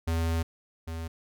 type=tone pair in turn; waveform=square; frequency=82.41 / 81.97 Hz; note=E2 / E2; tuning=0 / -9 cents; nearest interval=unison; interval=9 cents; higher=first; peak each=-26 / -34 dBFS; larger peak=first; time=0.07-0.43 / 0.87-1.08 s; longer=first; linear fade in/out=10 ms; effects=none